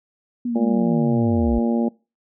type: linear sweep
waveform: sine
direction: down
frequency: 246.9 to 53.5 Hz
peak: -21 dBFS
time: 0.45-1.59 s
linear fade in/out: 5 ms
type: harmonic tone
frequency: 116.54 Hz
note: A#2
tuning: in tune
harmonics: 2 / 3 / 4 / 5 / 6 / 7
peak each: -18 / -26 / -29 / -29 / -37 / -33 dBFS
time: 0.55-1.89 s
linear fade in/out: 10 ms
effects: noise-tail reverb RT60 0.3 s tail -24 dB re dry